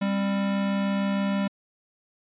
square tone pair together, 198.15 / 264.5 Hz, G3 / C4, +19 / +19 cents, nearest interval perfect fourth, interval 500 cents, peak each -24 / -35 dBFS, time 0.01-1.48 s, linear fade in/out 10 ms, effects resampled to 8000 Hz

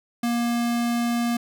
square tone, 236.8 Hz, A#3, 27 cents sharp, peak -22 dBFS, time 0.23-1.37 s, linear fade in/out 5 ms, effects none

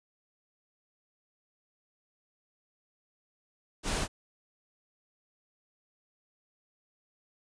pink noise, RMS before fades -31 dBFS, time 3.83-4.08 s, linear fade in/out 50 ms, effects resampled to 22050 Hz

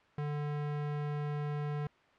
square tone, 147.4 Hz, D3, 7 cents sharp, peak -34 dBFS, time 0.18-1.87 s, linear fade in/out 2 ms, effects white hiss -63 dBFS RMS until 2.18 s + low-pass 2000 Hz 12 dB/octave

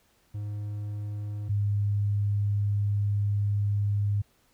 triangle / sine tone pair in turn, 103.83 / 102.16 Hz, G#2 / G#2, 0 / -28 cents, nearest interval unison, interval 28 cents, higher first, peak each -29 / -23 dBFS, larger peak second, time 0.34-1.49 / 1.49-4.22 s, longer second, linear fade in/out 10 ms, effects pink hiss -66 dBFS RMS until 4.53 s

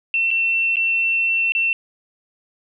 sine tone with dropouts, 2698 Hz, E7, 40 cents sharp, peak -16 dBFS, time 0.14-1.73 s, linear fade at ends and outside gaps 1 ms, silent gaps 0.306-0.312 / 0.758-0.768 / 1.521-1.55 s, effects none

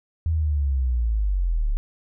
sine linear sweep, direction down, 82.8 to 33.45 Hz, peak -19 dBFS, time 0.26-1.77 s, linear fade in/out 0 ms, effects none

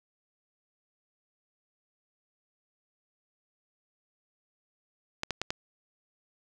clicks, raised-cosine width 0.2 ms, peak -13 dBFS, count 4, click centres 5.234 / 5.307 / 5.416 / 5.505 s, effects none

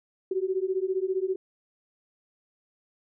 sine beating tone pair, 370 / 385 Hz, F#4 / G4, 0 / -31 cents, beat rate 15 Hz, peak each -28 dBFS, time 0.31-1.36 s, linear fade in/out 5 ms, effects none

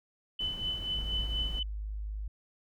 sine tone with tremolo, 3013 Hz, F#7, 31 cents sharp, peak -29 dBFS, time 0.39-1.63 s, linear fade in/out 5 ms, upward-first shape triangle, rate 4.2 Hz, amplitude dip 75%
brown noise, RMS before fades -41 dBFS, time 0.4-1.6 s, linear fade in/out 10 ms
sine tone, 51.91 Hz, G#1, in tune, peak -34 dBFS, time 0.96-2.28 s, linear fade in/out 5 ms
effects none

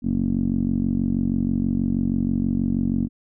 10% pulse tone with low-pass filter, 46.25 Hz, F#1, in tune, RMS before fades -22 dBFS, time 0.02-3.09 s, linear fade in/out 50 ms, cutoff 250 Hz, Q 5, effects none

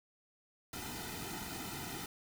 pink noise with comb filter, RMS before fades -43 dBFS, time 0.73-2.06 s, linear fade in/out 2 ms, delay 1.8 ms, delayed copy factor -1, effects none

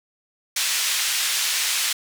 pink band-pass noise, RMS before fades -23 dBFS, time 0.56-1.93 s, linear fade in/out 5 ms, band 2500 to 11000 Hz, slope 12 dB/octave, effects none

